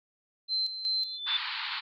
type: tone with tremolo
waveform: sine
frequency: 4100 Hz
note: C8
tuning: 36 cents flat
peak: -26 dBFS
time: 0.48-1.2 s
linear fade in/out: 50 ms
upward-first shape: square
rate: 2.7 Hz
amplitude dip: 65%
type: tone with exponential growth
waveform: sine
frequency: 3520 Hz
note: A7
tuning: in tune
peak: -23 dBFS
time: 0.91-1.37 s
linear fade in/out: 5 ms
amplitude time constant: 100 ms
type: band-pass noise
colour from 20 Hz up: white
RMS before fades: -35 dBFS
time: 1.26-1.81 s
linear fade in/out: 20 ms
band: 850 to 4500 Hz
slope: 96 dB/octave
effects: none